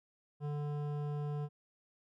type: tone with hard clipping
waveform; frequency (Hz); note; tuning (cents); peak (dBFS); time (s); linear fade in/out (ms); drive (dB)
triangle; 146.83; D3; 0; -37; 0.4-1.49; 50; 17
effects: none